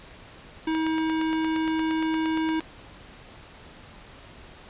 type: tone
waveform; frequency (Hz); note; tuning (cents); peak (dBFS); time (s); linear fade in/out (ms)
square; 318.7; D#4; +42; -24; 0.67-2.6; 5
type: click train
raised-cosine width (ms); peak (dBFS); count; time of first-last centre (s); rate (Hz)
0.3; -19; 17; 0.75-2.606; 8.62
effects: pink hiss -47 dBFS RMS until 4.69 s + resampled to 8000 Hz